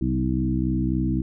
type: harmonic tone with a mistuned harmonic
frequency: 63.7 Hz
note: C2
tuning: 46 cents flat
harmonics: 1 / 2 / 3 / 4 / 5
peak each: -27 / -27 / -27 / -27 / -27 dBFS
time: 0.01-1.22 s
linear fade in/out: 5 ms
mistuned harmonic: 2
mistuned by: +44 cents
effects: none